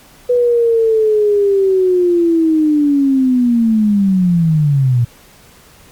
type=linear sweep; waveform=sine; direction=down; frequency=493.9 to 116.54 Hz; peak=-9 dBFS; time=0.29-5.05 s; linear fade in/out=10 ms; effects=pink hiss -44 dBFS RMS until 5.91 s + Opus 48 kbps